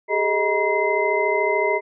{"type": "tone cluster", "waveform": "sine", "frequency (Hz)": [395.6, 429.3, 627, 956, 2063], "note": ["G4", "A4", "D#5", "A#5", "C7"], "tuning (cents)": [16, -43, 13, 43, -25], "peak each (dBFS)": -24, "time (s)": [0.08, 1.81], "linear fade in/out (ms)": 50, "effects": []}